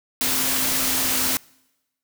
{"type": "tone in noise", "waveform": "sine", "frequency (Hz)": 261.6, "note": "C4", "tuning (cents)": 0, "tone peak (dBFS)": -33, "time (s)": [0.21, 1.37], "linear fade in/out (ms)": 0, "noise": "white", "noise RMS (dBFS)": -22, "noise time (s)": [0.21, 1.37], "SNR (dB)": -14, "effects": ["noise-tail reverb RT60 1.0 s tail -26 dB re dry"]}